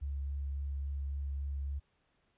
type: tone with vibrato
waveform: sine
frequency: 69.8 Hz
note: C#2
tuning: 13 cents sharp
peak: -34 dBFS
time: 0.01-1.8 s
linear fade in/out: 20 ms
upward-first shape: triangle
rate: 3.6 Hz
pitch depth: 15 cents each way
effects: pink hiss -75 dBFS RMS until 2.37 s + resampled to 8000 Hz